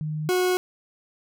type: tone pair in turn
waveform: sine / 40% pulse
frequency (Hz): 153.5 / 365.1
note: D#3 / F#4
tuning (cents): -23 / -23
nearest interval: octave + minor third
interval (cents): 1500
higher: second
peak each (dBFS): -26 / -19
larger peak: second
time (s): 0.01-0.29 / 0.29-0.57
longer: neither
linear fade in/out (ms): 0
effects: none